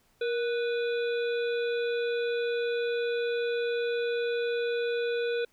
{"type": "harmonic tone with a mistuned harmonic", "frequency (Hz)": 493.9, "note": "B4", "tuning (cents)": 0, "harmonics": [1, 3, 5, 7, 8], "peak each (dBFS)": [-27, -37, -41, -44, -45], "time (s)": [0.21, 5.45], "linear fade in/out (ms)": 5, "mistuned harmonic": 1, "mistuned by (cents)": -76, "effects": ["pink hiss -67 dBFS RMS until 5.52 s"]}